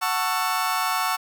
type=chord; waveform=35% pulse; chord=F# minor seventh; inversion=none; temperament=just; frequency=740 / 888 / 1110 / 1332 Hz; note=F#5 / A5 / C#6 / E6; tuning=0 / +16 / +2 / +18 cents; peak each=-27 / -27 / -25 / -26 dBFS; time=0.01-1.17 s; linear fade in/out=20 ms; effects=none